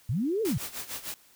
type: linear two-way sweep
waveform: sine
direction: up then down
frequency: 92.5 to 466.2 to 92.5 Hz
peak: -25 dBFS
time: 0.09-0.58 s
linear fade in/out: 5 ms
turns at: 0.42 s
type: noise with tremolo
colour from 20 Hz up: white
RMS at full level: -35 dBFS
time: 0.45-1.14 s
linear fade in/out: 0 ms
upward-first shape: sine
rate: 6.6 Hz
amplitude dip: 80%
effects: white hiss -59 dBFS RMS until 1.35 s